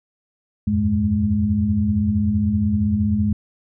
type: tone cluster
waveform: sine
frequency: 81.6 / 92.2 / 107.6 / 209.8 Hz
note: E2 / F#2 / A2 / G#3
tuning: -17 / -6 / -38 / +18 cents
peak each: -26 / -23 / -26 / -18 dBFS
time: 0.67-3.33 s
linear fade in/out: 5 ms
effects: none